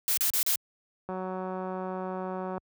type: noise bursts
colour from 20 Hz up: blue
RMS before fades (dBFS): -26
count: 4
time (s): 0.08-0.557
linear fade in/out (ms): 0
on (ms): 93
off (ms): 35
type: click train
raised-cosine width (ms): 1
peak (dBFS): -22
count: 278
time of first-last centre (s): 1.09-2.579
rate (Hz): 186
effects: high-pass 60 Hz 12 dB/octave